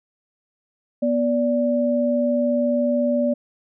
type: tone pair together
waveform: sine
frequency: 243.9 / 582 Hz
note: B3 / D5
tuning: -21 / -16 cents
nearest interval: octave + minor third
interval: 1505 cents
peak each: -20 dBFS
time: 1.02-3.34 s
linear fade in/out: 10 ms
effects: none